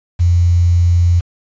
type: tone with quantisation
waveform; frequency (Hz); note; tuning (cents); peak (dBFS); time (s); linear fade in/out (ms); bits
sine; 87; F2; -6; -8; 0.19-1.21; 20; 6
effects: resampled to 16000 Hz